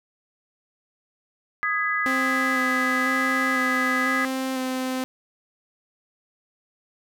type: chord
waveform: sine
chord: G# minor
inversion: second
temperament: equal with one note detuned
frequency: 1244.5 / 1661.2 / 2001 Hz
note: D#6 / G#6 / B6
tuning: 0 / 0 / +22 cents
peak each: -26 dBFS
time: 1.63-4.25 s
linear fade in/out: 0 ms
type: tone with vibrato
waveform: sawtooth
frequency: 260.5 Hz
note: C4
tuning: 7 cents flat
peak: -21 dBFS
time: 2.06-5.04 s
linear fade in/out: 0 ms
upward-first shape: square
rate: 1 Hz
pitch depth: 14 cents each way
effects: none